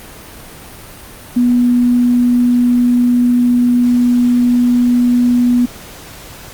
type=tone; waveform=sine; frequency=244 Hz; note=B3; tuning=21 cents flat; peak=-8 dBFS; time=1.36-5.66 s; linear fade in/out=10 ms; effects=pink hiss -34 dBFS RMS until 6.53 s + Opus 32 kbps